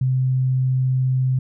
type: tone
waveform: sine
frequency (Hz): 129.6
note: C3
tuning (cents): -16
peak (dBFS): -16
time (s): 0.01-1.39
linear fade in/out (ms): 5
effects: none